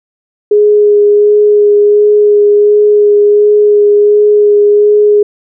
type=tone with vibrato; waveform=sine; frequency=415.3 Hz; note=G#4; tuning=in tune; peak=-3 dBFS; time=0.51-5.23 s; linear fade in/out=5 ms; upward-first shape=sine; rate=1.4 Hz; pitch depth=12 cents each way; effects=none